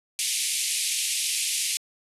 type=band-pass noise; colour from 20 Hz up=white; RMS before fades=-27 dBFS; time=0.19-1.77 s; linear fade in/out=0 ms; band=2200 to 11000 Hz; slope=48 dB/octave; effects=resampled to 32000 Hz